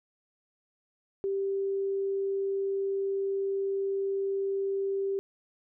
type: tone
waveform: sine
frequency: 392 Hz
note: G4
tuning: in tune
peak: -27 dBFS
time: 1.24-5.19 s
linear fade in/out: 0 ms
effects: none